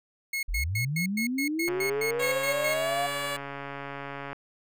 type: tone bursts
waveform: 40% pulse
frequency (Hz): 2173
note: C#7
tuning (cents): -35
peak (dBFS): -27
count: 12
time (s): 0.33-2.74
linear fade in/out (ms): 5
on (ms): 100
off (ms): 110
type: linear sweep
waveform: sine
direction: up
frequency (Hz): 33.28 to 713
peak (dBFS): -27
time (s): 0.48-3.07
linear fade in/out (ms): 10
type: click train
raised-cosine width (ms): 0.5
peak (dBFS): -22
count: 372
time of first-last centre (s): 1.68-4.33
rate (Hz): 140
type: tone with pitch glide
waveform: 10% pulse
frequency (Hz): 547 to 572.5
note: C#5 to D5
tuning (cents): -23 to -44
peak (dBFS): -22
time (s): 2.19-3.37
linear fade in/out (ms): 10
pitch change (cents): +79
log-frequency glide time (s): 2.68-2.92
effects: none

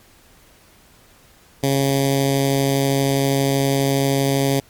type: tone with notch filter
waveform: 10% pulse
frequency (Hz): 137.5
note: C#3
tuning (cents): -14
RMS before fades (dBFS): -18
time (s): 1.63-4.6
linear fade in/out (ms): 5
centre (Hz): 1300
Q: 0.6
effects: pink hiss -51 dBFS RMS until 4.69 s + MP3 96 kbps

